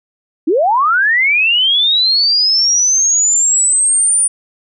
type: linear sweep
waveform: sine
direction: up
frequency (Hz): 280 to 9430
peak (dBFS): -9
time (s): 0.47-4.28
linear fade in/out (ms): 10
effects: none

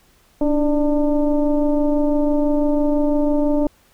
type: tone with frequency modulation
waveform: sine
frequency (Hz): 290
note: D4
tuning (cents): -22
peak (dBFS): -14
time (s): 0.41-3.67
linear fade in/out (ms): 2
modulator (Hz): 303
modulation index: 1.1
effects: pink hiss -56 dBFS RMS until 3.93 s

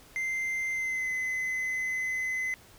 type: tone with pitch glide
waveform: triangle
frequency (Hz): 2083 to 2035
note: C7 to C7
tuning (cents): -8 to -49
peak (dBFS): -27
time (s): 0.16-2.54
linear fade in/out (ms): 0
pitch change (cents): -41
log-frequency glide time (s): 0.72-1.11
effects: pink hiss -55 dBFS RMS until 2.78 s

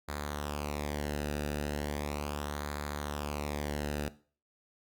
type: tone with flanger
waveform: sawtooth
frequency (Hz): 73.42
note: D2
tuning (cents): 0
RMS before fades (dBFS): -36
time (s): 0.08-4.09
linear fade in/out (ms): 10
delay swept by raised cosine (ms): 0.35 to 0.93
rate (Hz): 0.37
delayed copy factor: -0.65
effects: noise-tail reverb RT60 0.4 s tail -17 dB re dry + Opus 48 kbps

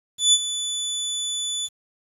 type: tone with ADSR envelope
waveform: 25% pulse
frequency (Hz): 3480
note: A7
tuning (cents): -20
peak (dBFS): -8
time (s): 0.18-1.69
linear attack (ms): 150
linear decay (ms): 48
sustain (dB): -13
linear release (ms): 40
effects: resampled to 32000 Hz + 8-bit

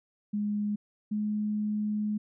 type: tone pair in turn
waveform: sine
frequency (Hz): 207.7 / 210.8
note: G#3 / G#3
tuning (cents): 0 / +26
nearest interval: unison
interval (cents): 26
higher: second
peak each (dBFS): -27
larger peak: neither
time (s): 0.33-0.76 / 1.11-2.18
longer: second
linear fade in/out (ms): 10
effects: none

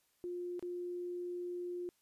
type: tone with dropouts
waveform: sine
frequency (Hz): 353.9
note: F4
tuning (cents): +23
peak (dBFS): -38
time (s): 0.24-1.89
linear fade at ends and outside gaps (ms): 0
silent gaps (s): 0.594-0.626
effects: white hiss -75 dBFS RMS until 2.01 s + resampled to 32000 Hz

